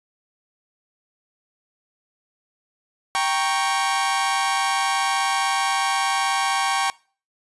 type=chord; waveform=sawtooth; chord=G diminished; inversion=none; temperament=equal; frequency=784 / 932.3 / 1108.7 Hz; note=G5 / Bb5 / Db6; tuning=0 / 0 / 0 cents; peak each=-19 / -23 / -20 dBFS; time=3.15-6.9 s; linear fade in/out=0 ms; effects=noise-tail reverb RT60 0.4 s tail -23 dB re dry + resampled to 24000 Hz